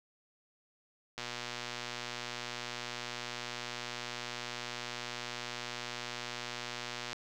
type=click train; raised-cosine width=0.2 ms; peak=-21 dBFS; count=715; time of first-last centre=1.18-7.13 s; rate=120 Hz; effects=none